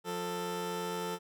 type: tone pair together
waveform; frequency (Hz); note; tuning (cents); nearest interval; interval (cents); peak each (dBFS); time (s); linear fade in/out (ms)
20% pulse; 177.29 / 442.9; F3 / A4; +26 / +11; octave + major third; 1585; -34 / -31; 0.04-1.19; 50
effects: none